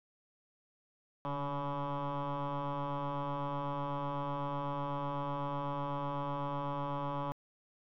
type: tone with frequency modulation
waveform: sine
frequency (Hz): 568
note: C#5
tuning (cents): +42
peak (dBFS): -31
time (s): 1.25-7.32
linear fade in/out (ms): 0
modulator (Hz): 141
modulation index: 4.1
effects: tanh soft clip ceiling -33 dBFS